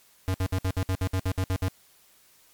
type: tone bursts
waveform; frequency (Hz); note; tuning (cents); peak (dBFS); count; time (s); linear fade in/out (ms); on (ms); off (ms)
square; 93.7; F#2; +22; -24; 12; 0.28-1.683; 0; 61; 61
effects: white hiss -59 dBFS RMS until 2.53 s + MP3 96 kbps